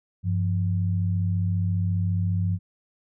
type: tone pair together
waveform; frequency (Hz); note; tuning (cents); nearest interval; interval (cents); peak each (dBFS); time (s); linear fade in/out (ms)
sine; 97.12 / 171.8; G2 / F3; -16 / -28; minor seventh; 988; -22 / -28; 0.23-2.59; 50
effects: none